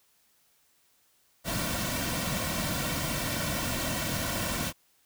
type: noise with comb filter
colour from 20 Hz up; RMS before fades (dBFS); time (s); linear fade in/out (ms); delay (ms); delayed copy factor
pink; -31; 1.44-4.73; 50; 2.4; -0.7
effects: white hiss -67 dBFS RMS until 5.05 s